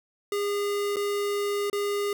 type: tone with dropouts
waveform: square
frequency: 407.3 Hz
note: G#4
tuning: 34 cents flat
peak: -26 dBFS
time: 0.32-2.13 s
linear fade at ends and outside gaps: 2 ms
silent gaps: 0.96-0.967 / 1.699-1.729 s
effects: none